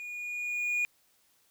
triangle tone with level ramp, 2443 Hz, D#7, 32 cents flat, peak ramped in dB -37 to -24 dBFS, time 0-0.85 s, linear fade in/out 0 ms, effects white hiss -68 dBFS RMS until 1.5 s

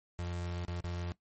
35% pulse tone with dropouts, 87.3 Hz, F2, in tune, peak -34 dBFS, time 0.19-1.12 s, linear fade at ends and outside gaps 0 ms, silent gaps 0.65-0.682 / 0.806-0.843 s, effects noise-tail reverb RT60 0.1 s tail -17 dB re dry + MP3 32 kbps

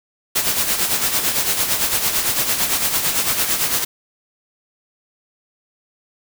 white noise with tremolo, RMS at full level -17 dBFS, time 0.35-3.85 s, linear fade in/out 10 ms, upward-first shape sine, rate 8.9 Hz, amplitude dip 55%, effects none

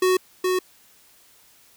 square tone pair in turn, 370 / 368.5 Hz, F#4 / F#4, 0 / -7 cents, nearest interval unison, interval 7 cents, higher first, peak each -17 / -20 dBFS, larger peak first, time 0.02-0.17 / 0.44-0.59 s, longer neither, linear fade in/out 5 ms, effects white hiss -55 dBFS RMS until 1.76 s

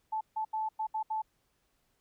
sine tone bursts at uneven times, 872 Hz, A5, 16 cents flat, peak -30 dBFS, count 6, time 0.12-0.21 / 0.36-0.45 / 0.53-0.69 / 0.79-0.87 / 0.94-1.03 / 1.1-1.22 s, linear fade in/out 10 ms, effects pink hiss -75 dBFS RMS until 2 s

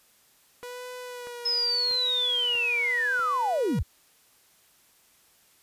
sawtooth tone with vibrato, 488.7 Hz, B4, 18 cents flat, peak -33 dBFS, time 0.63-3.79 s, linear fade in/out 2 ms, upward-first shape sine, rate 0.85 Hz, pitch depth 37 cents each way
click train, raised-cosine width 0.5 ms, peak -29 dBFS, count 5, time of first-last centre 0.63-3.194 s, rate 1.56 Hz
sine linear sweep, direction down, 5190 to 36.71 Hz, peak -23 dBFS, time 1.45-3.83 s, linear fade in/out 10 ms
effects white hiss -61 dBFS RMS until 5.62 s + resampled to 32000 Hz

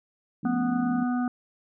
sine chord, F augmented, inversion none, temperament equal, 174.61 / 220 / 277.2 Hz, F3 / A3 / C#4, 0 / 0 / 0 cents, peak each -34 / -32 / -36 dBFS, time 0.43-1.04 s, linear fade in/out 5 ms
harmonic tone, 246.9 Hz, B3, in tune, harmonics 1 / 3 / 5 / 6, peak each -24 / -34 / -38 / -40 dBFS, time 0.45-1.28 s, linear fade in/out 2 ms
effects none

